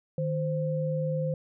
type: tone pair together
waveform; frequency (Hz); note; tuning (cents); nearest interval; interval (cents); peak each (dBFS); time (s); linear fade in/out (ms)
sine; 154.8 / 520.7; D#3 / C5; -9 / -8; octave + major sixth; 2101; -28 / -30; 0.18-1.34; 2
effects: none